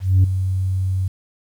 sine tone with ADSR envelope, 94 Hz, F#2, 28 cents sharp, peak -6 dBFS, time 0-1.08 s, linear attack 240 ms, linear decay 6 ms, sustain -11 dB, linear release 5 ms, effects tanh soft clip ceiling -8 dBFS + 8-bit

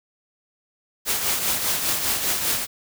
white noise with tremolo, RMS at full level -21 dBFS, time 1.05-2.67 s, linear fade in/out 50 ms, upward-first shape triangle, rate 5 Hz, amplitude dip 55%, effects none

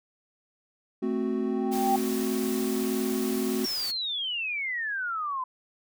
triangle chord, F# diminished, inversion first, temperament equal, 220 / 261.6 / 370 Hz, A3 / C4 / F#4, 0 / 0 / 0 cents, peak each -28 dBFS, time 1.02-3.66 s, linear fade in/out 10 ms
sine tone with exponential growth, 784 Hz, G5, in tune, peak -20 dBFS, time 1.22-1.96 s, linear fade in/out 5 ms, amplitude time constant 160 ms
white noise, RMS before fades -38 dBFS, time 1.71-3.92 s, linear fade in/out 20 ms
sine exponential sweep, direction down, 5620 to 1004 Hz, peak -28 dBFS, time 3.64-5.44 s, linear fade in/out 5 ms
effects none

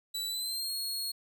sawtooth tone with pitch glide, 3951 to 4309 Hz, B7 to C#8, 0 to -50 cents, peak -30 dBFS, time 0.14-1.12 s, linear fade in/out 10 ms, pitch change +150 cents, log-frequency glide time 0.28-0.76 s, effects none

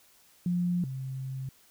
sine tone pair in turn, 176.7 / 132.38 Hz, F3 / C3, +21 / +21 cents, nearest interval perfect fourth, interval 500 cents, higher first, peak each -25 / -33 dBFS, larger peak first, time 0.46-0.84 / 0.84-1.49 s, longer second, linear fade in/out 2 ms, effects white hiss -61 dBFS RMS until 1.7 s

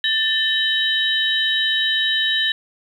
sine tone cluster, 1775 / 3049 / 3824 Hz, A6 / G7 / A#7, +15 / -49 / +43 cents, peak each -21 dBFS, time 0.04-2.52 s, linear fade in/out 2 ms, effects 8-bit

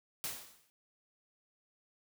white noise with exponential decay, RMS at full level -36 dBFS, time 0.24-0.7 s, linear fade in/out 0 ms, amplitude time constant 100 ms, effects none

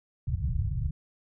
white low-pass noise, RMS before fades -29 dBFS, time 0.27-0.91 s, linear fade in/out 5 ms, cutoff 140 Hz, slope 48 dB/octave, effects none

